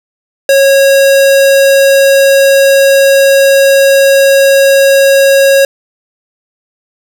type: tone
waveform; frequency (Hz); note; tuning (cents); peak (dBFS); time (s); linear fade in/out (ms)
square; 548; C#5; -20; -4; 0.49-5.65; 2
effects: none